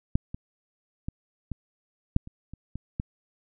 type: clicks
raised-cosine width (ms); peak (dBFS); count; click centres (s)
5; -9 / -22 / -19 / -20 / -7 / -29 / -28 / -22 / -16; 9; 0.155 / 0.345 / 1.085 / 1.517 / 2.164 / 2.274 / 2.536 / 2.756 / 2.999
effects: none